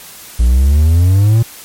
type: exponential sweep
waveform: triangle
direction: up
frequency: 57 to 117 Hz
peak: -4 dBFS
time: 0.39-1.43 s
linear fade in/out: 10 ms
effects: white hiss -34 dBFS RMS until 1.64 s + MP3 64 kbps